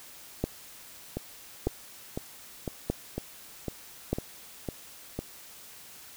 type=two click trains; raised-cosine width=2 ms; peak=-18 / -13 dBFS; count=9 / 4; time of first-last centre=1.17-5.19 / 0.44-4.13 s; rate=1.99 / 0.813 Hz; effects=white hiss -49 dBFS RMS until 6.16 s